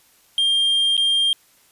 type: tone with dropouts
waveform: triangle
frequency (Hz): 3200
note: G7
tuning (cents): +35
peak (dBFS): -14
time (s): 0.38-1.33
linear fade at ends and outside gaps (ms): 1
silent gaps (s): 0.968-0.977
effects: white hiss -56 dBFS RMS until 1.71 s + resampled to 32000 Hz